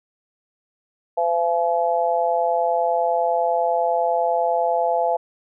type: harmonic tone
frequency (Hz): 170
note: F3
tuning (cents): -46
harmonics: 3 / 4 / 5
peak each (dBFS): -23 / -20 / -23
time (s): 1.17-5.17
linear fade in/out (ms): 10
effects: none